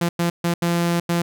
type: tone bursts at uneven times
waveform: sawtooth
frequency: 171.4 Hz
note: F3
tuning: 32 cents flat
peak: -14 dBFS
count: 5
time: 0.01-0.09 / 0.19-0.3 / 0.44-0.54 / 0.62-1 / 1.09-1.22 s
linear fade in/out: 5 ms
effects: none